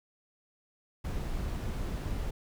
brown noise, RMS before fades -34 dBFS, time 1.04-2.31 s, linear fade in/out 10 ms, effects none

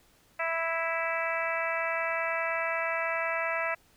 harmonic tone, 329.6 Hz, E4, in tune, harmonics 2 / 3 / 4 / 5 / 6 / 7 / 8, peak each -33 / -37 / -35 / -37 / -34 / -37 / -38 dBFS, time 0.39-3.75 s, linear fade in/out 10 ms, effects pink hiss -63 dBFS RMS until 3.96 s

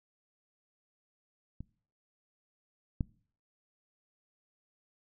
clicks, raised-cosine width 5 ms, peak -29 / -18 dBFS, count 2, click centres 1.606 / 3.008 s, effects noise-tail reverb RT60 0.5 s tail -23 dB re dry

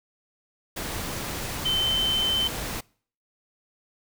sine tone in noise, 3078 Hz, G7, 32 cents flat, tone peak -22 dBFS, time 1.65-2.48 s, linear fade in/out 10 ms, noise pink, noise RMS -32 dBFS, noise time 0.76-2.81 s, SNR +7 dB, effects noise-tail reverb RT60 0.5 s tail -25 dB re dry

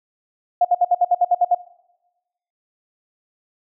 sine tone bursts, 710 Hz, F5, 28 cents sharp, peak -11 dBFS, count 10, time 0.61-1.548 s, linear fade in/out 5 ms, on 38 ms, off 62 ms, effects noise-tail reverb RT60 1.0 s tail -21 dB re dry

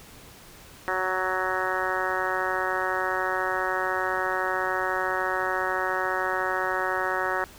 harmonic tone, 186 Hz, F#3, 9 cents sharp, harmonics 2 / 3 / 4 / 5 / 6 / 7 / 8 / 9 / 10, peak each -33 / -33 / -33 / -33 / -33 / -33 / -33 / -33 / -33 dBFS, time 0.88-7.44 s, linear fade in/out 0 ms, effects pink hiss -48 dBFS RMS until 7.58 s

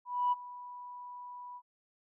sine tone with ADSR envelope, 983 Hz, B5, 8 cents flat, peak -24 dBFS, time 0.05-1.62 s, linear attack 270 ms, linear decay 25 ms, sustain -19 dB, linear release 57 ms, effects tanh soft clip ceiling -21 dBFS

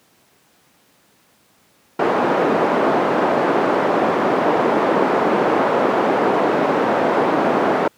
pink band-pass noise, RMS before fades -17 dBFS, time 1.99-7.88 s, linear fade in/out 5 ms, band 320 to 970 Hz, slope 12 dB/octave, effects pink hiss -56 dBFS RMS until 7.97 s + high-pass 150 Hz 12 dB/octave

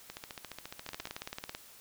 two click trains, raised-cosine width 0.2 ms, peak -24 / -21 dBFS, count 15 / 13, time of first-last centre 0.1-1.072 / 0.89-1.549 s, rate 14.4 / 18.2 Hz, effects white hiss -55 dBFS RMS until 1.8 s

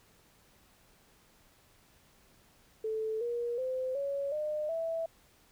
sine tone with pitch steps, 438.6 / 475.5 / 515.6 / 559 / 606.1 / 657.2 Hz, A4 / A#4 / C5 / C#5 / D#5 / E5, -6 / +34 / -26 / +14 / -46 / -5 cents, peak -31 dBFS, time 2.84-5.06 s, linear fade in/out 5 ms, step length 370 ms, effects pink hiss -64 dBFS RMS until 5.51 s

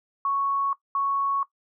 sine tone pair in turn, 1108.7 / 1108.7 Hz, C#6 / C#6, 0 / 0 cents, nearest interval unison, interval 0 cents, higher neither, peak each -22 dBFS, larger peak neither, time 0.25-0.73 / 0.95-1.43 s, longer neither, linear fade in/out 2 ms, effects noise-tail reverb RT60 0.1 s tail -17 dB re dry

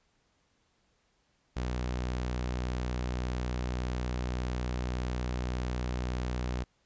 sawtooth tone, 61.74 Hz, B1, in tune, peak -27 dBFS, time 1.56-6.64 s, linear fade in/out 10 ms, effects pink hiss -72 dBFS RMS until 6.85 s + resampled to 16000 Hz

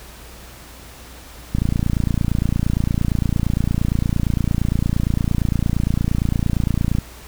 click train, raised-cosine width 5 ms, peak -6 dBFS, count 157, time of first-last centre 1.55-6.986 s, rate 28.7 Hz, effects added 60 Hz sine -41 dBFS peak until 7.27 s + pink hiss -41 dBFS RMS until 7.27 s

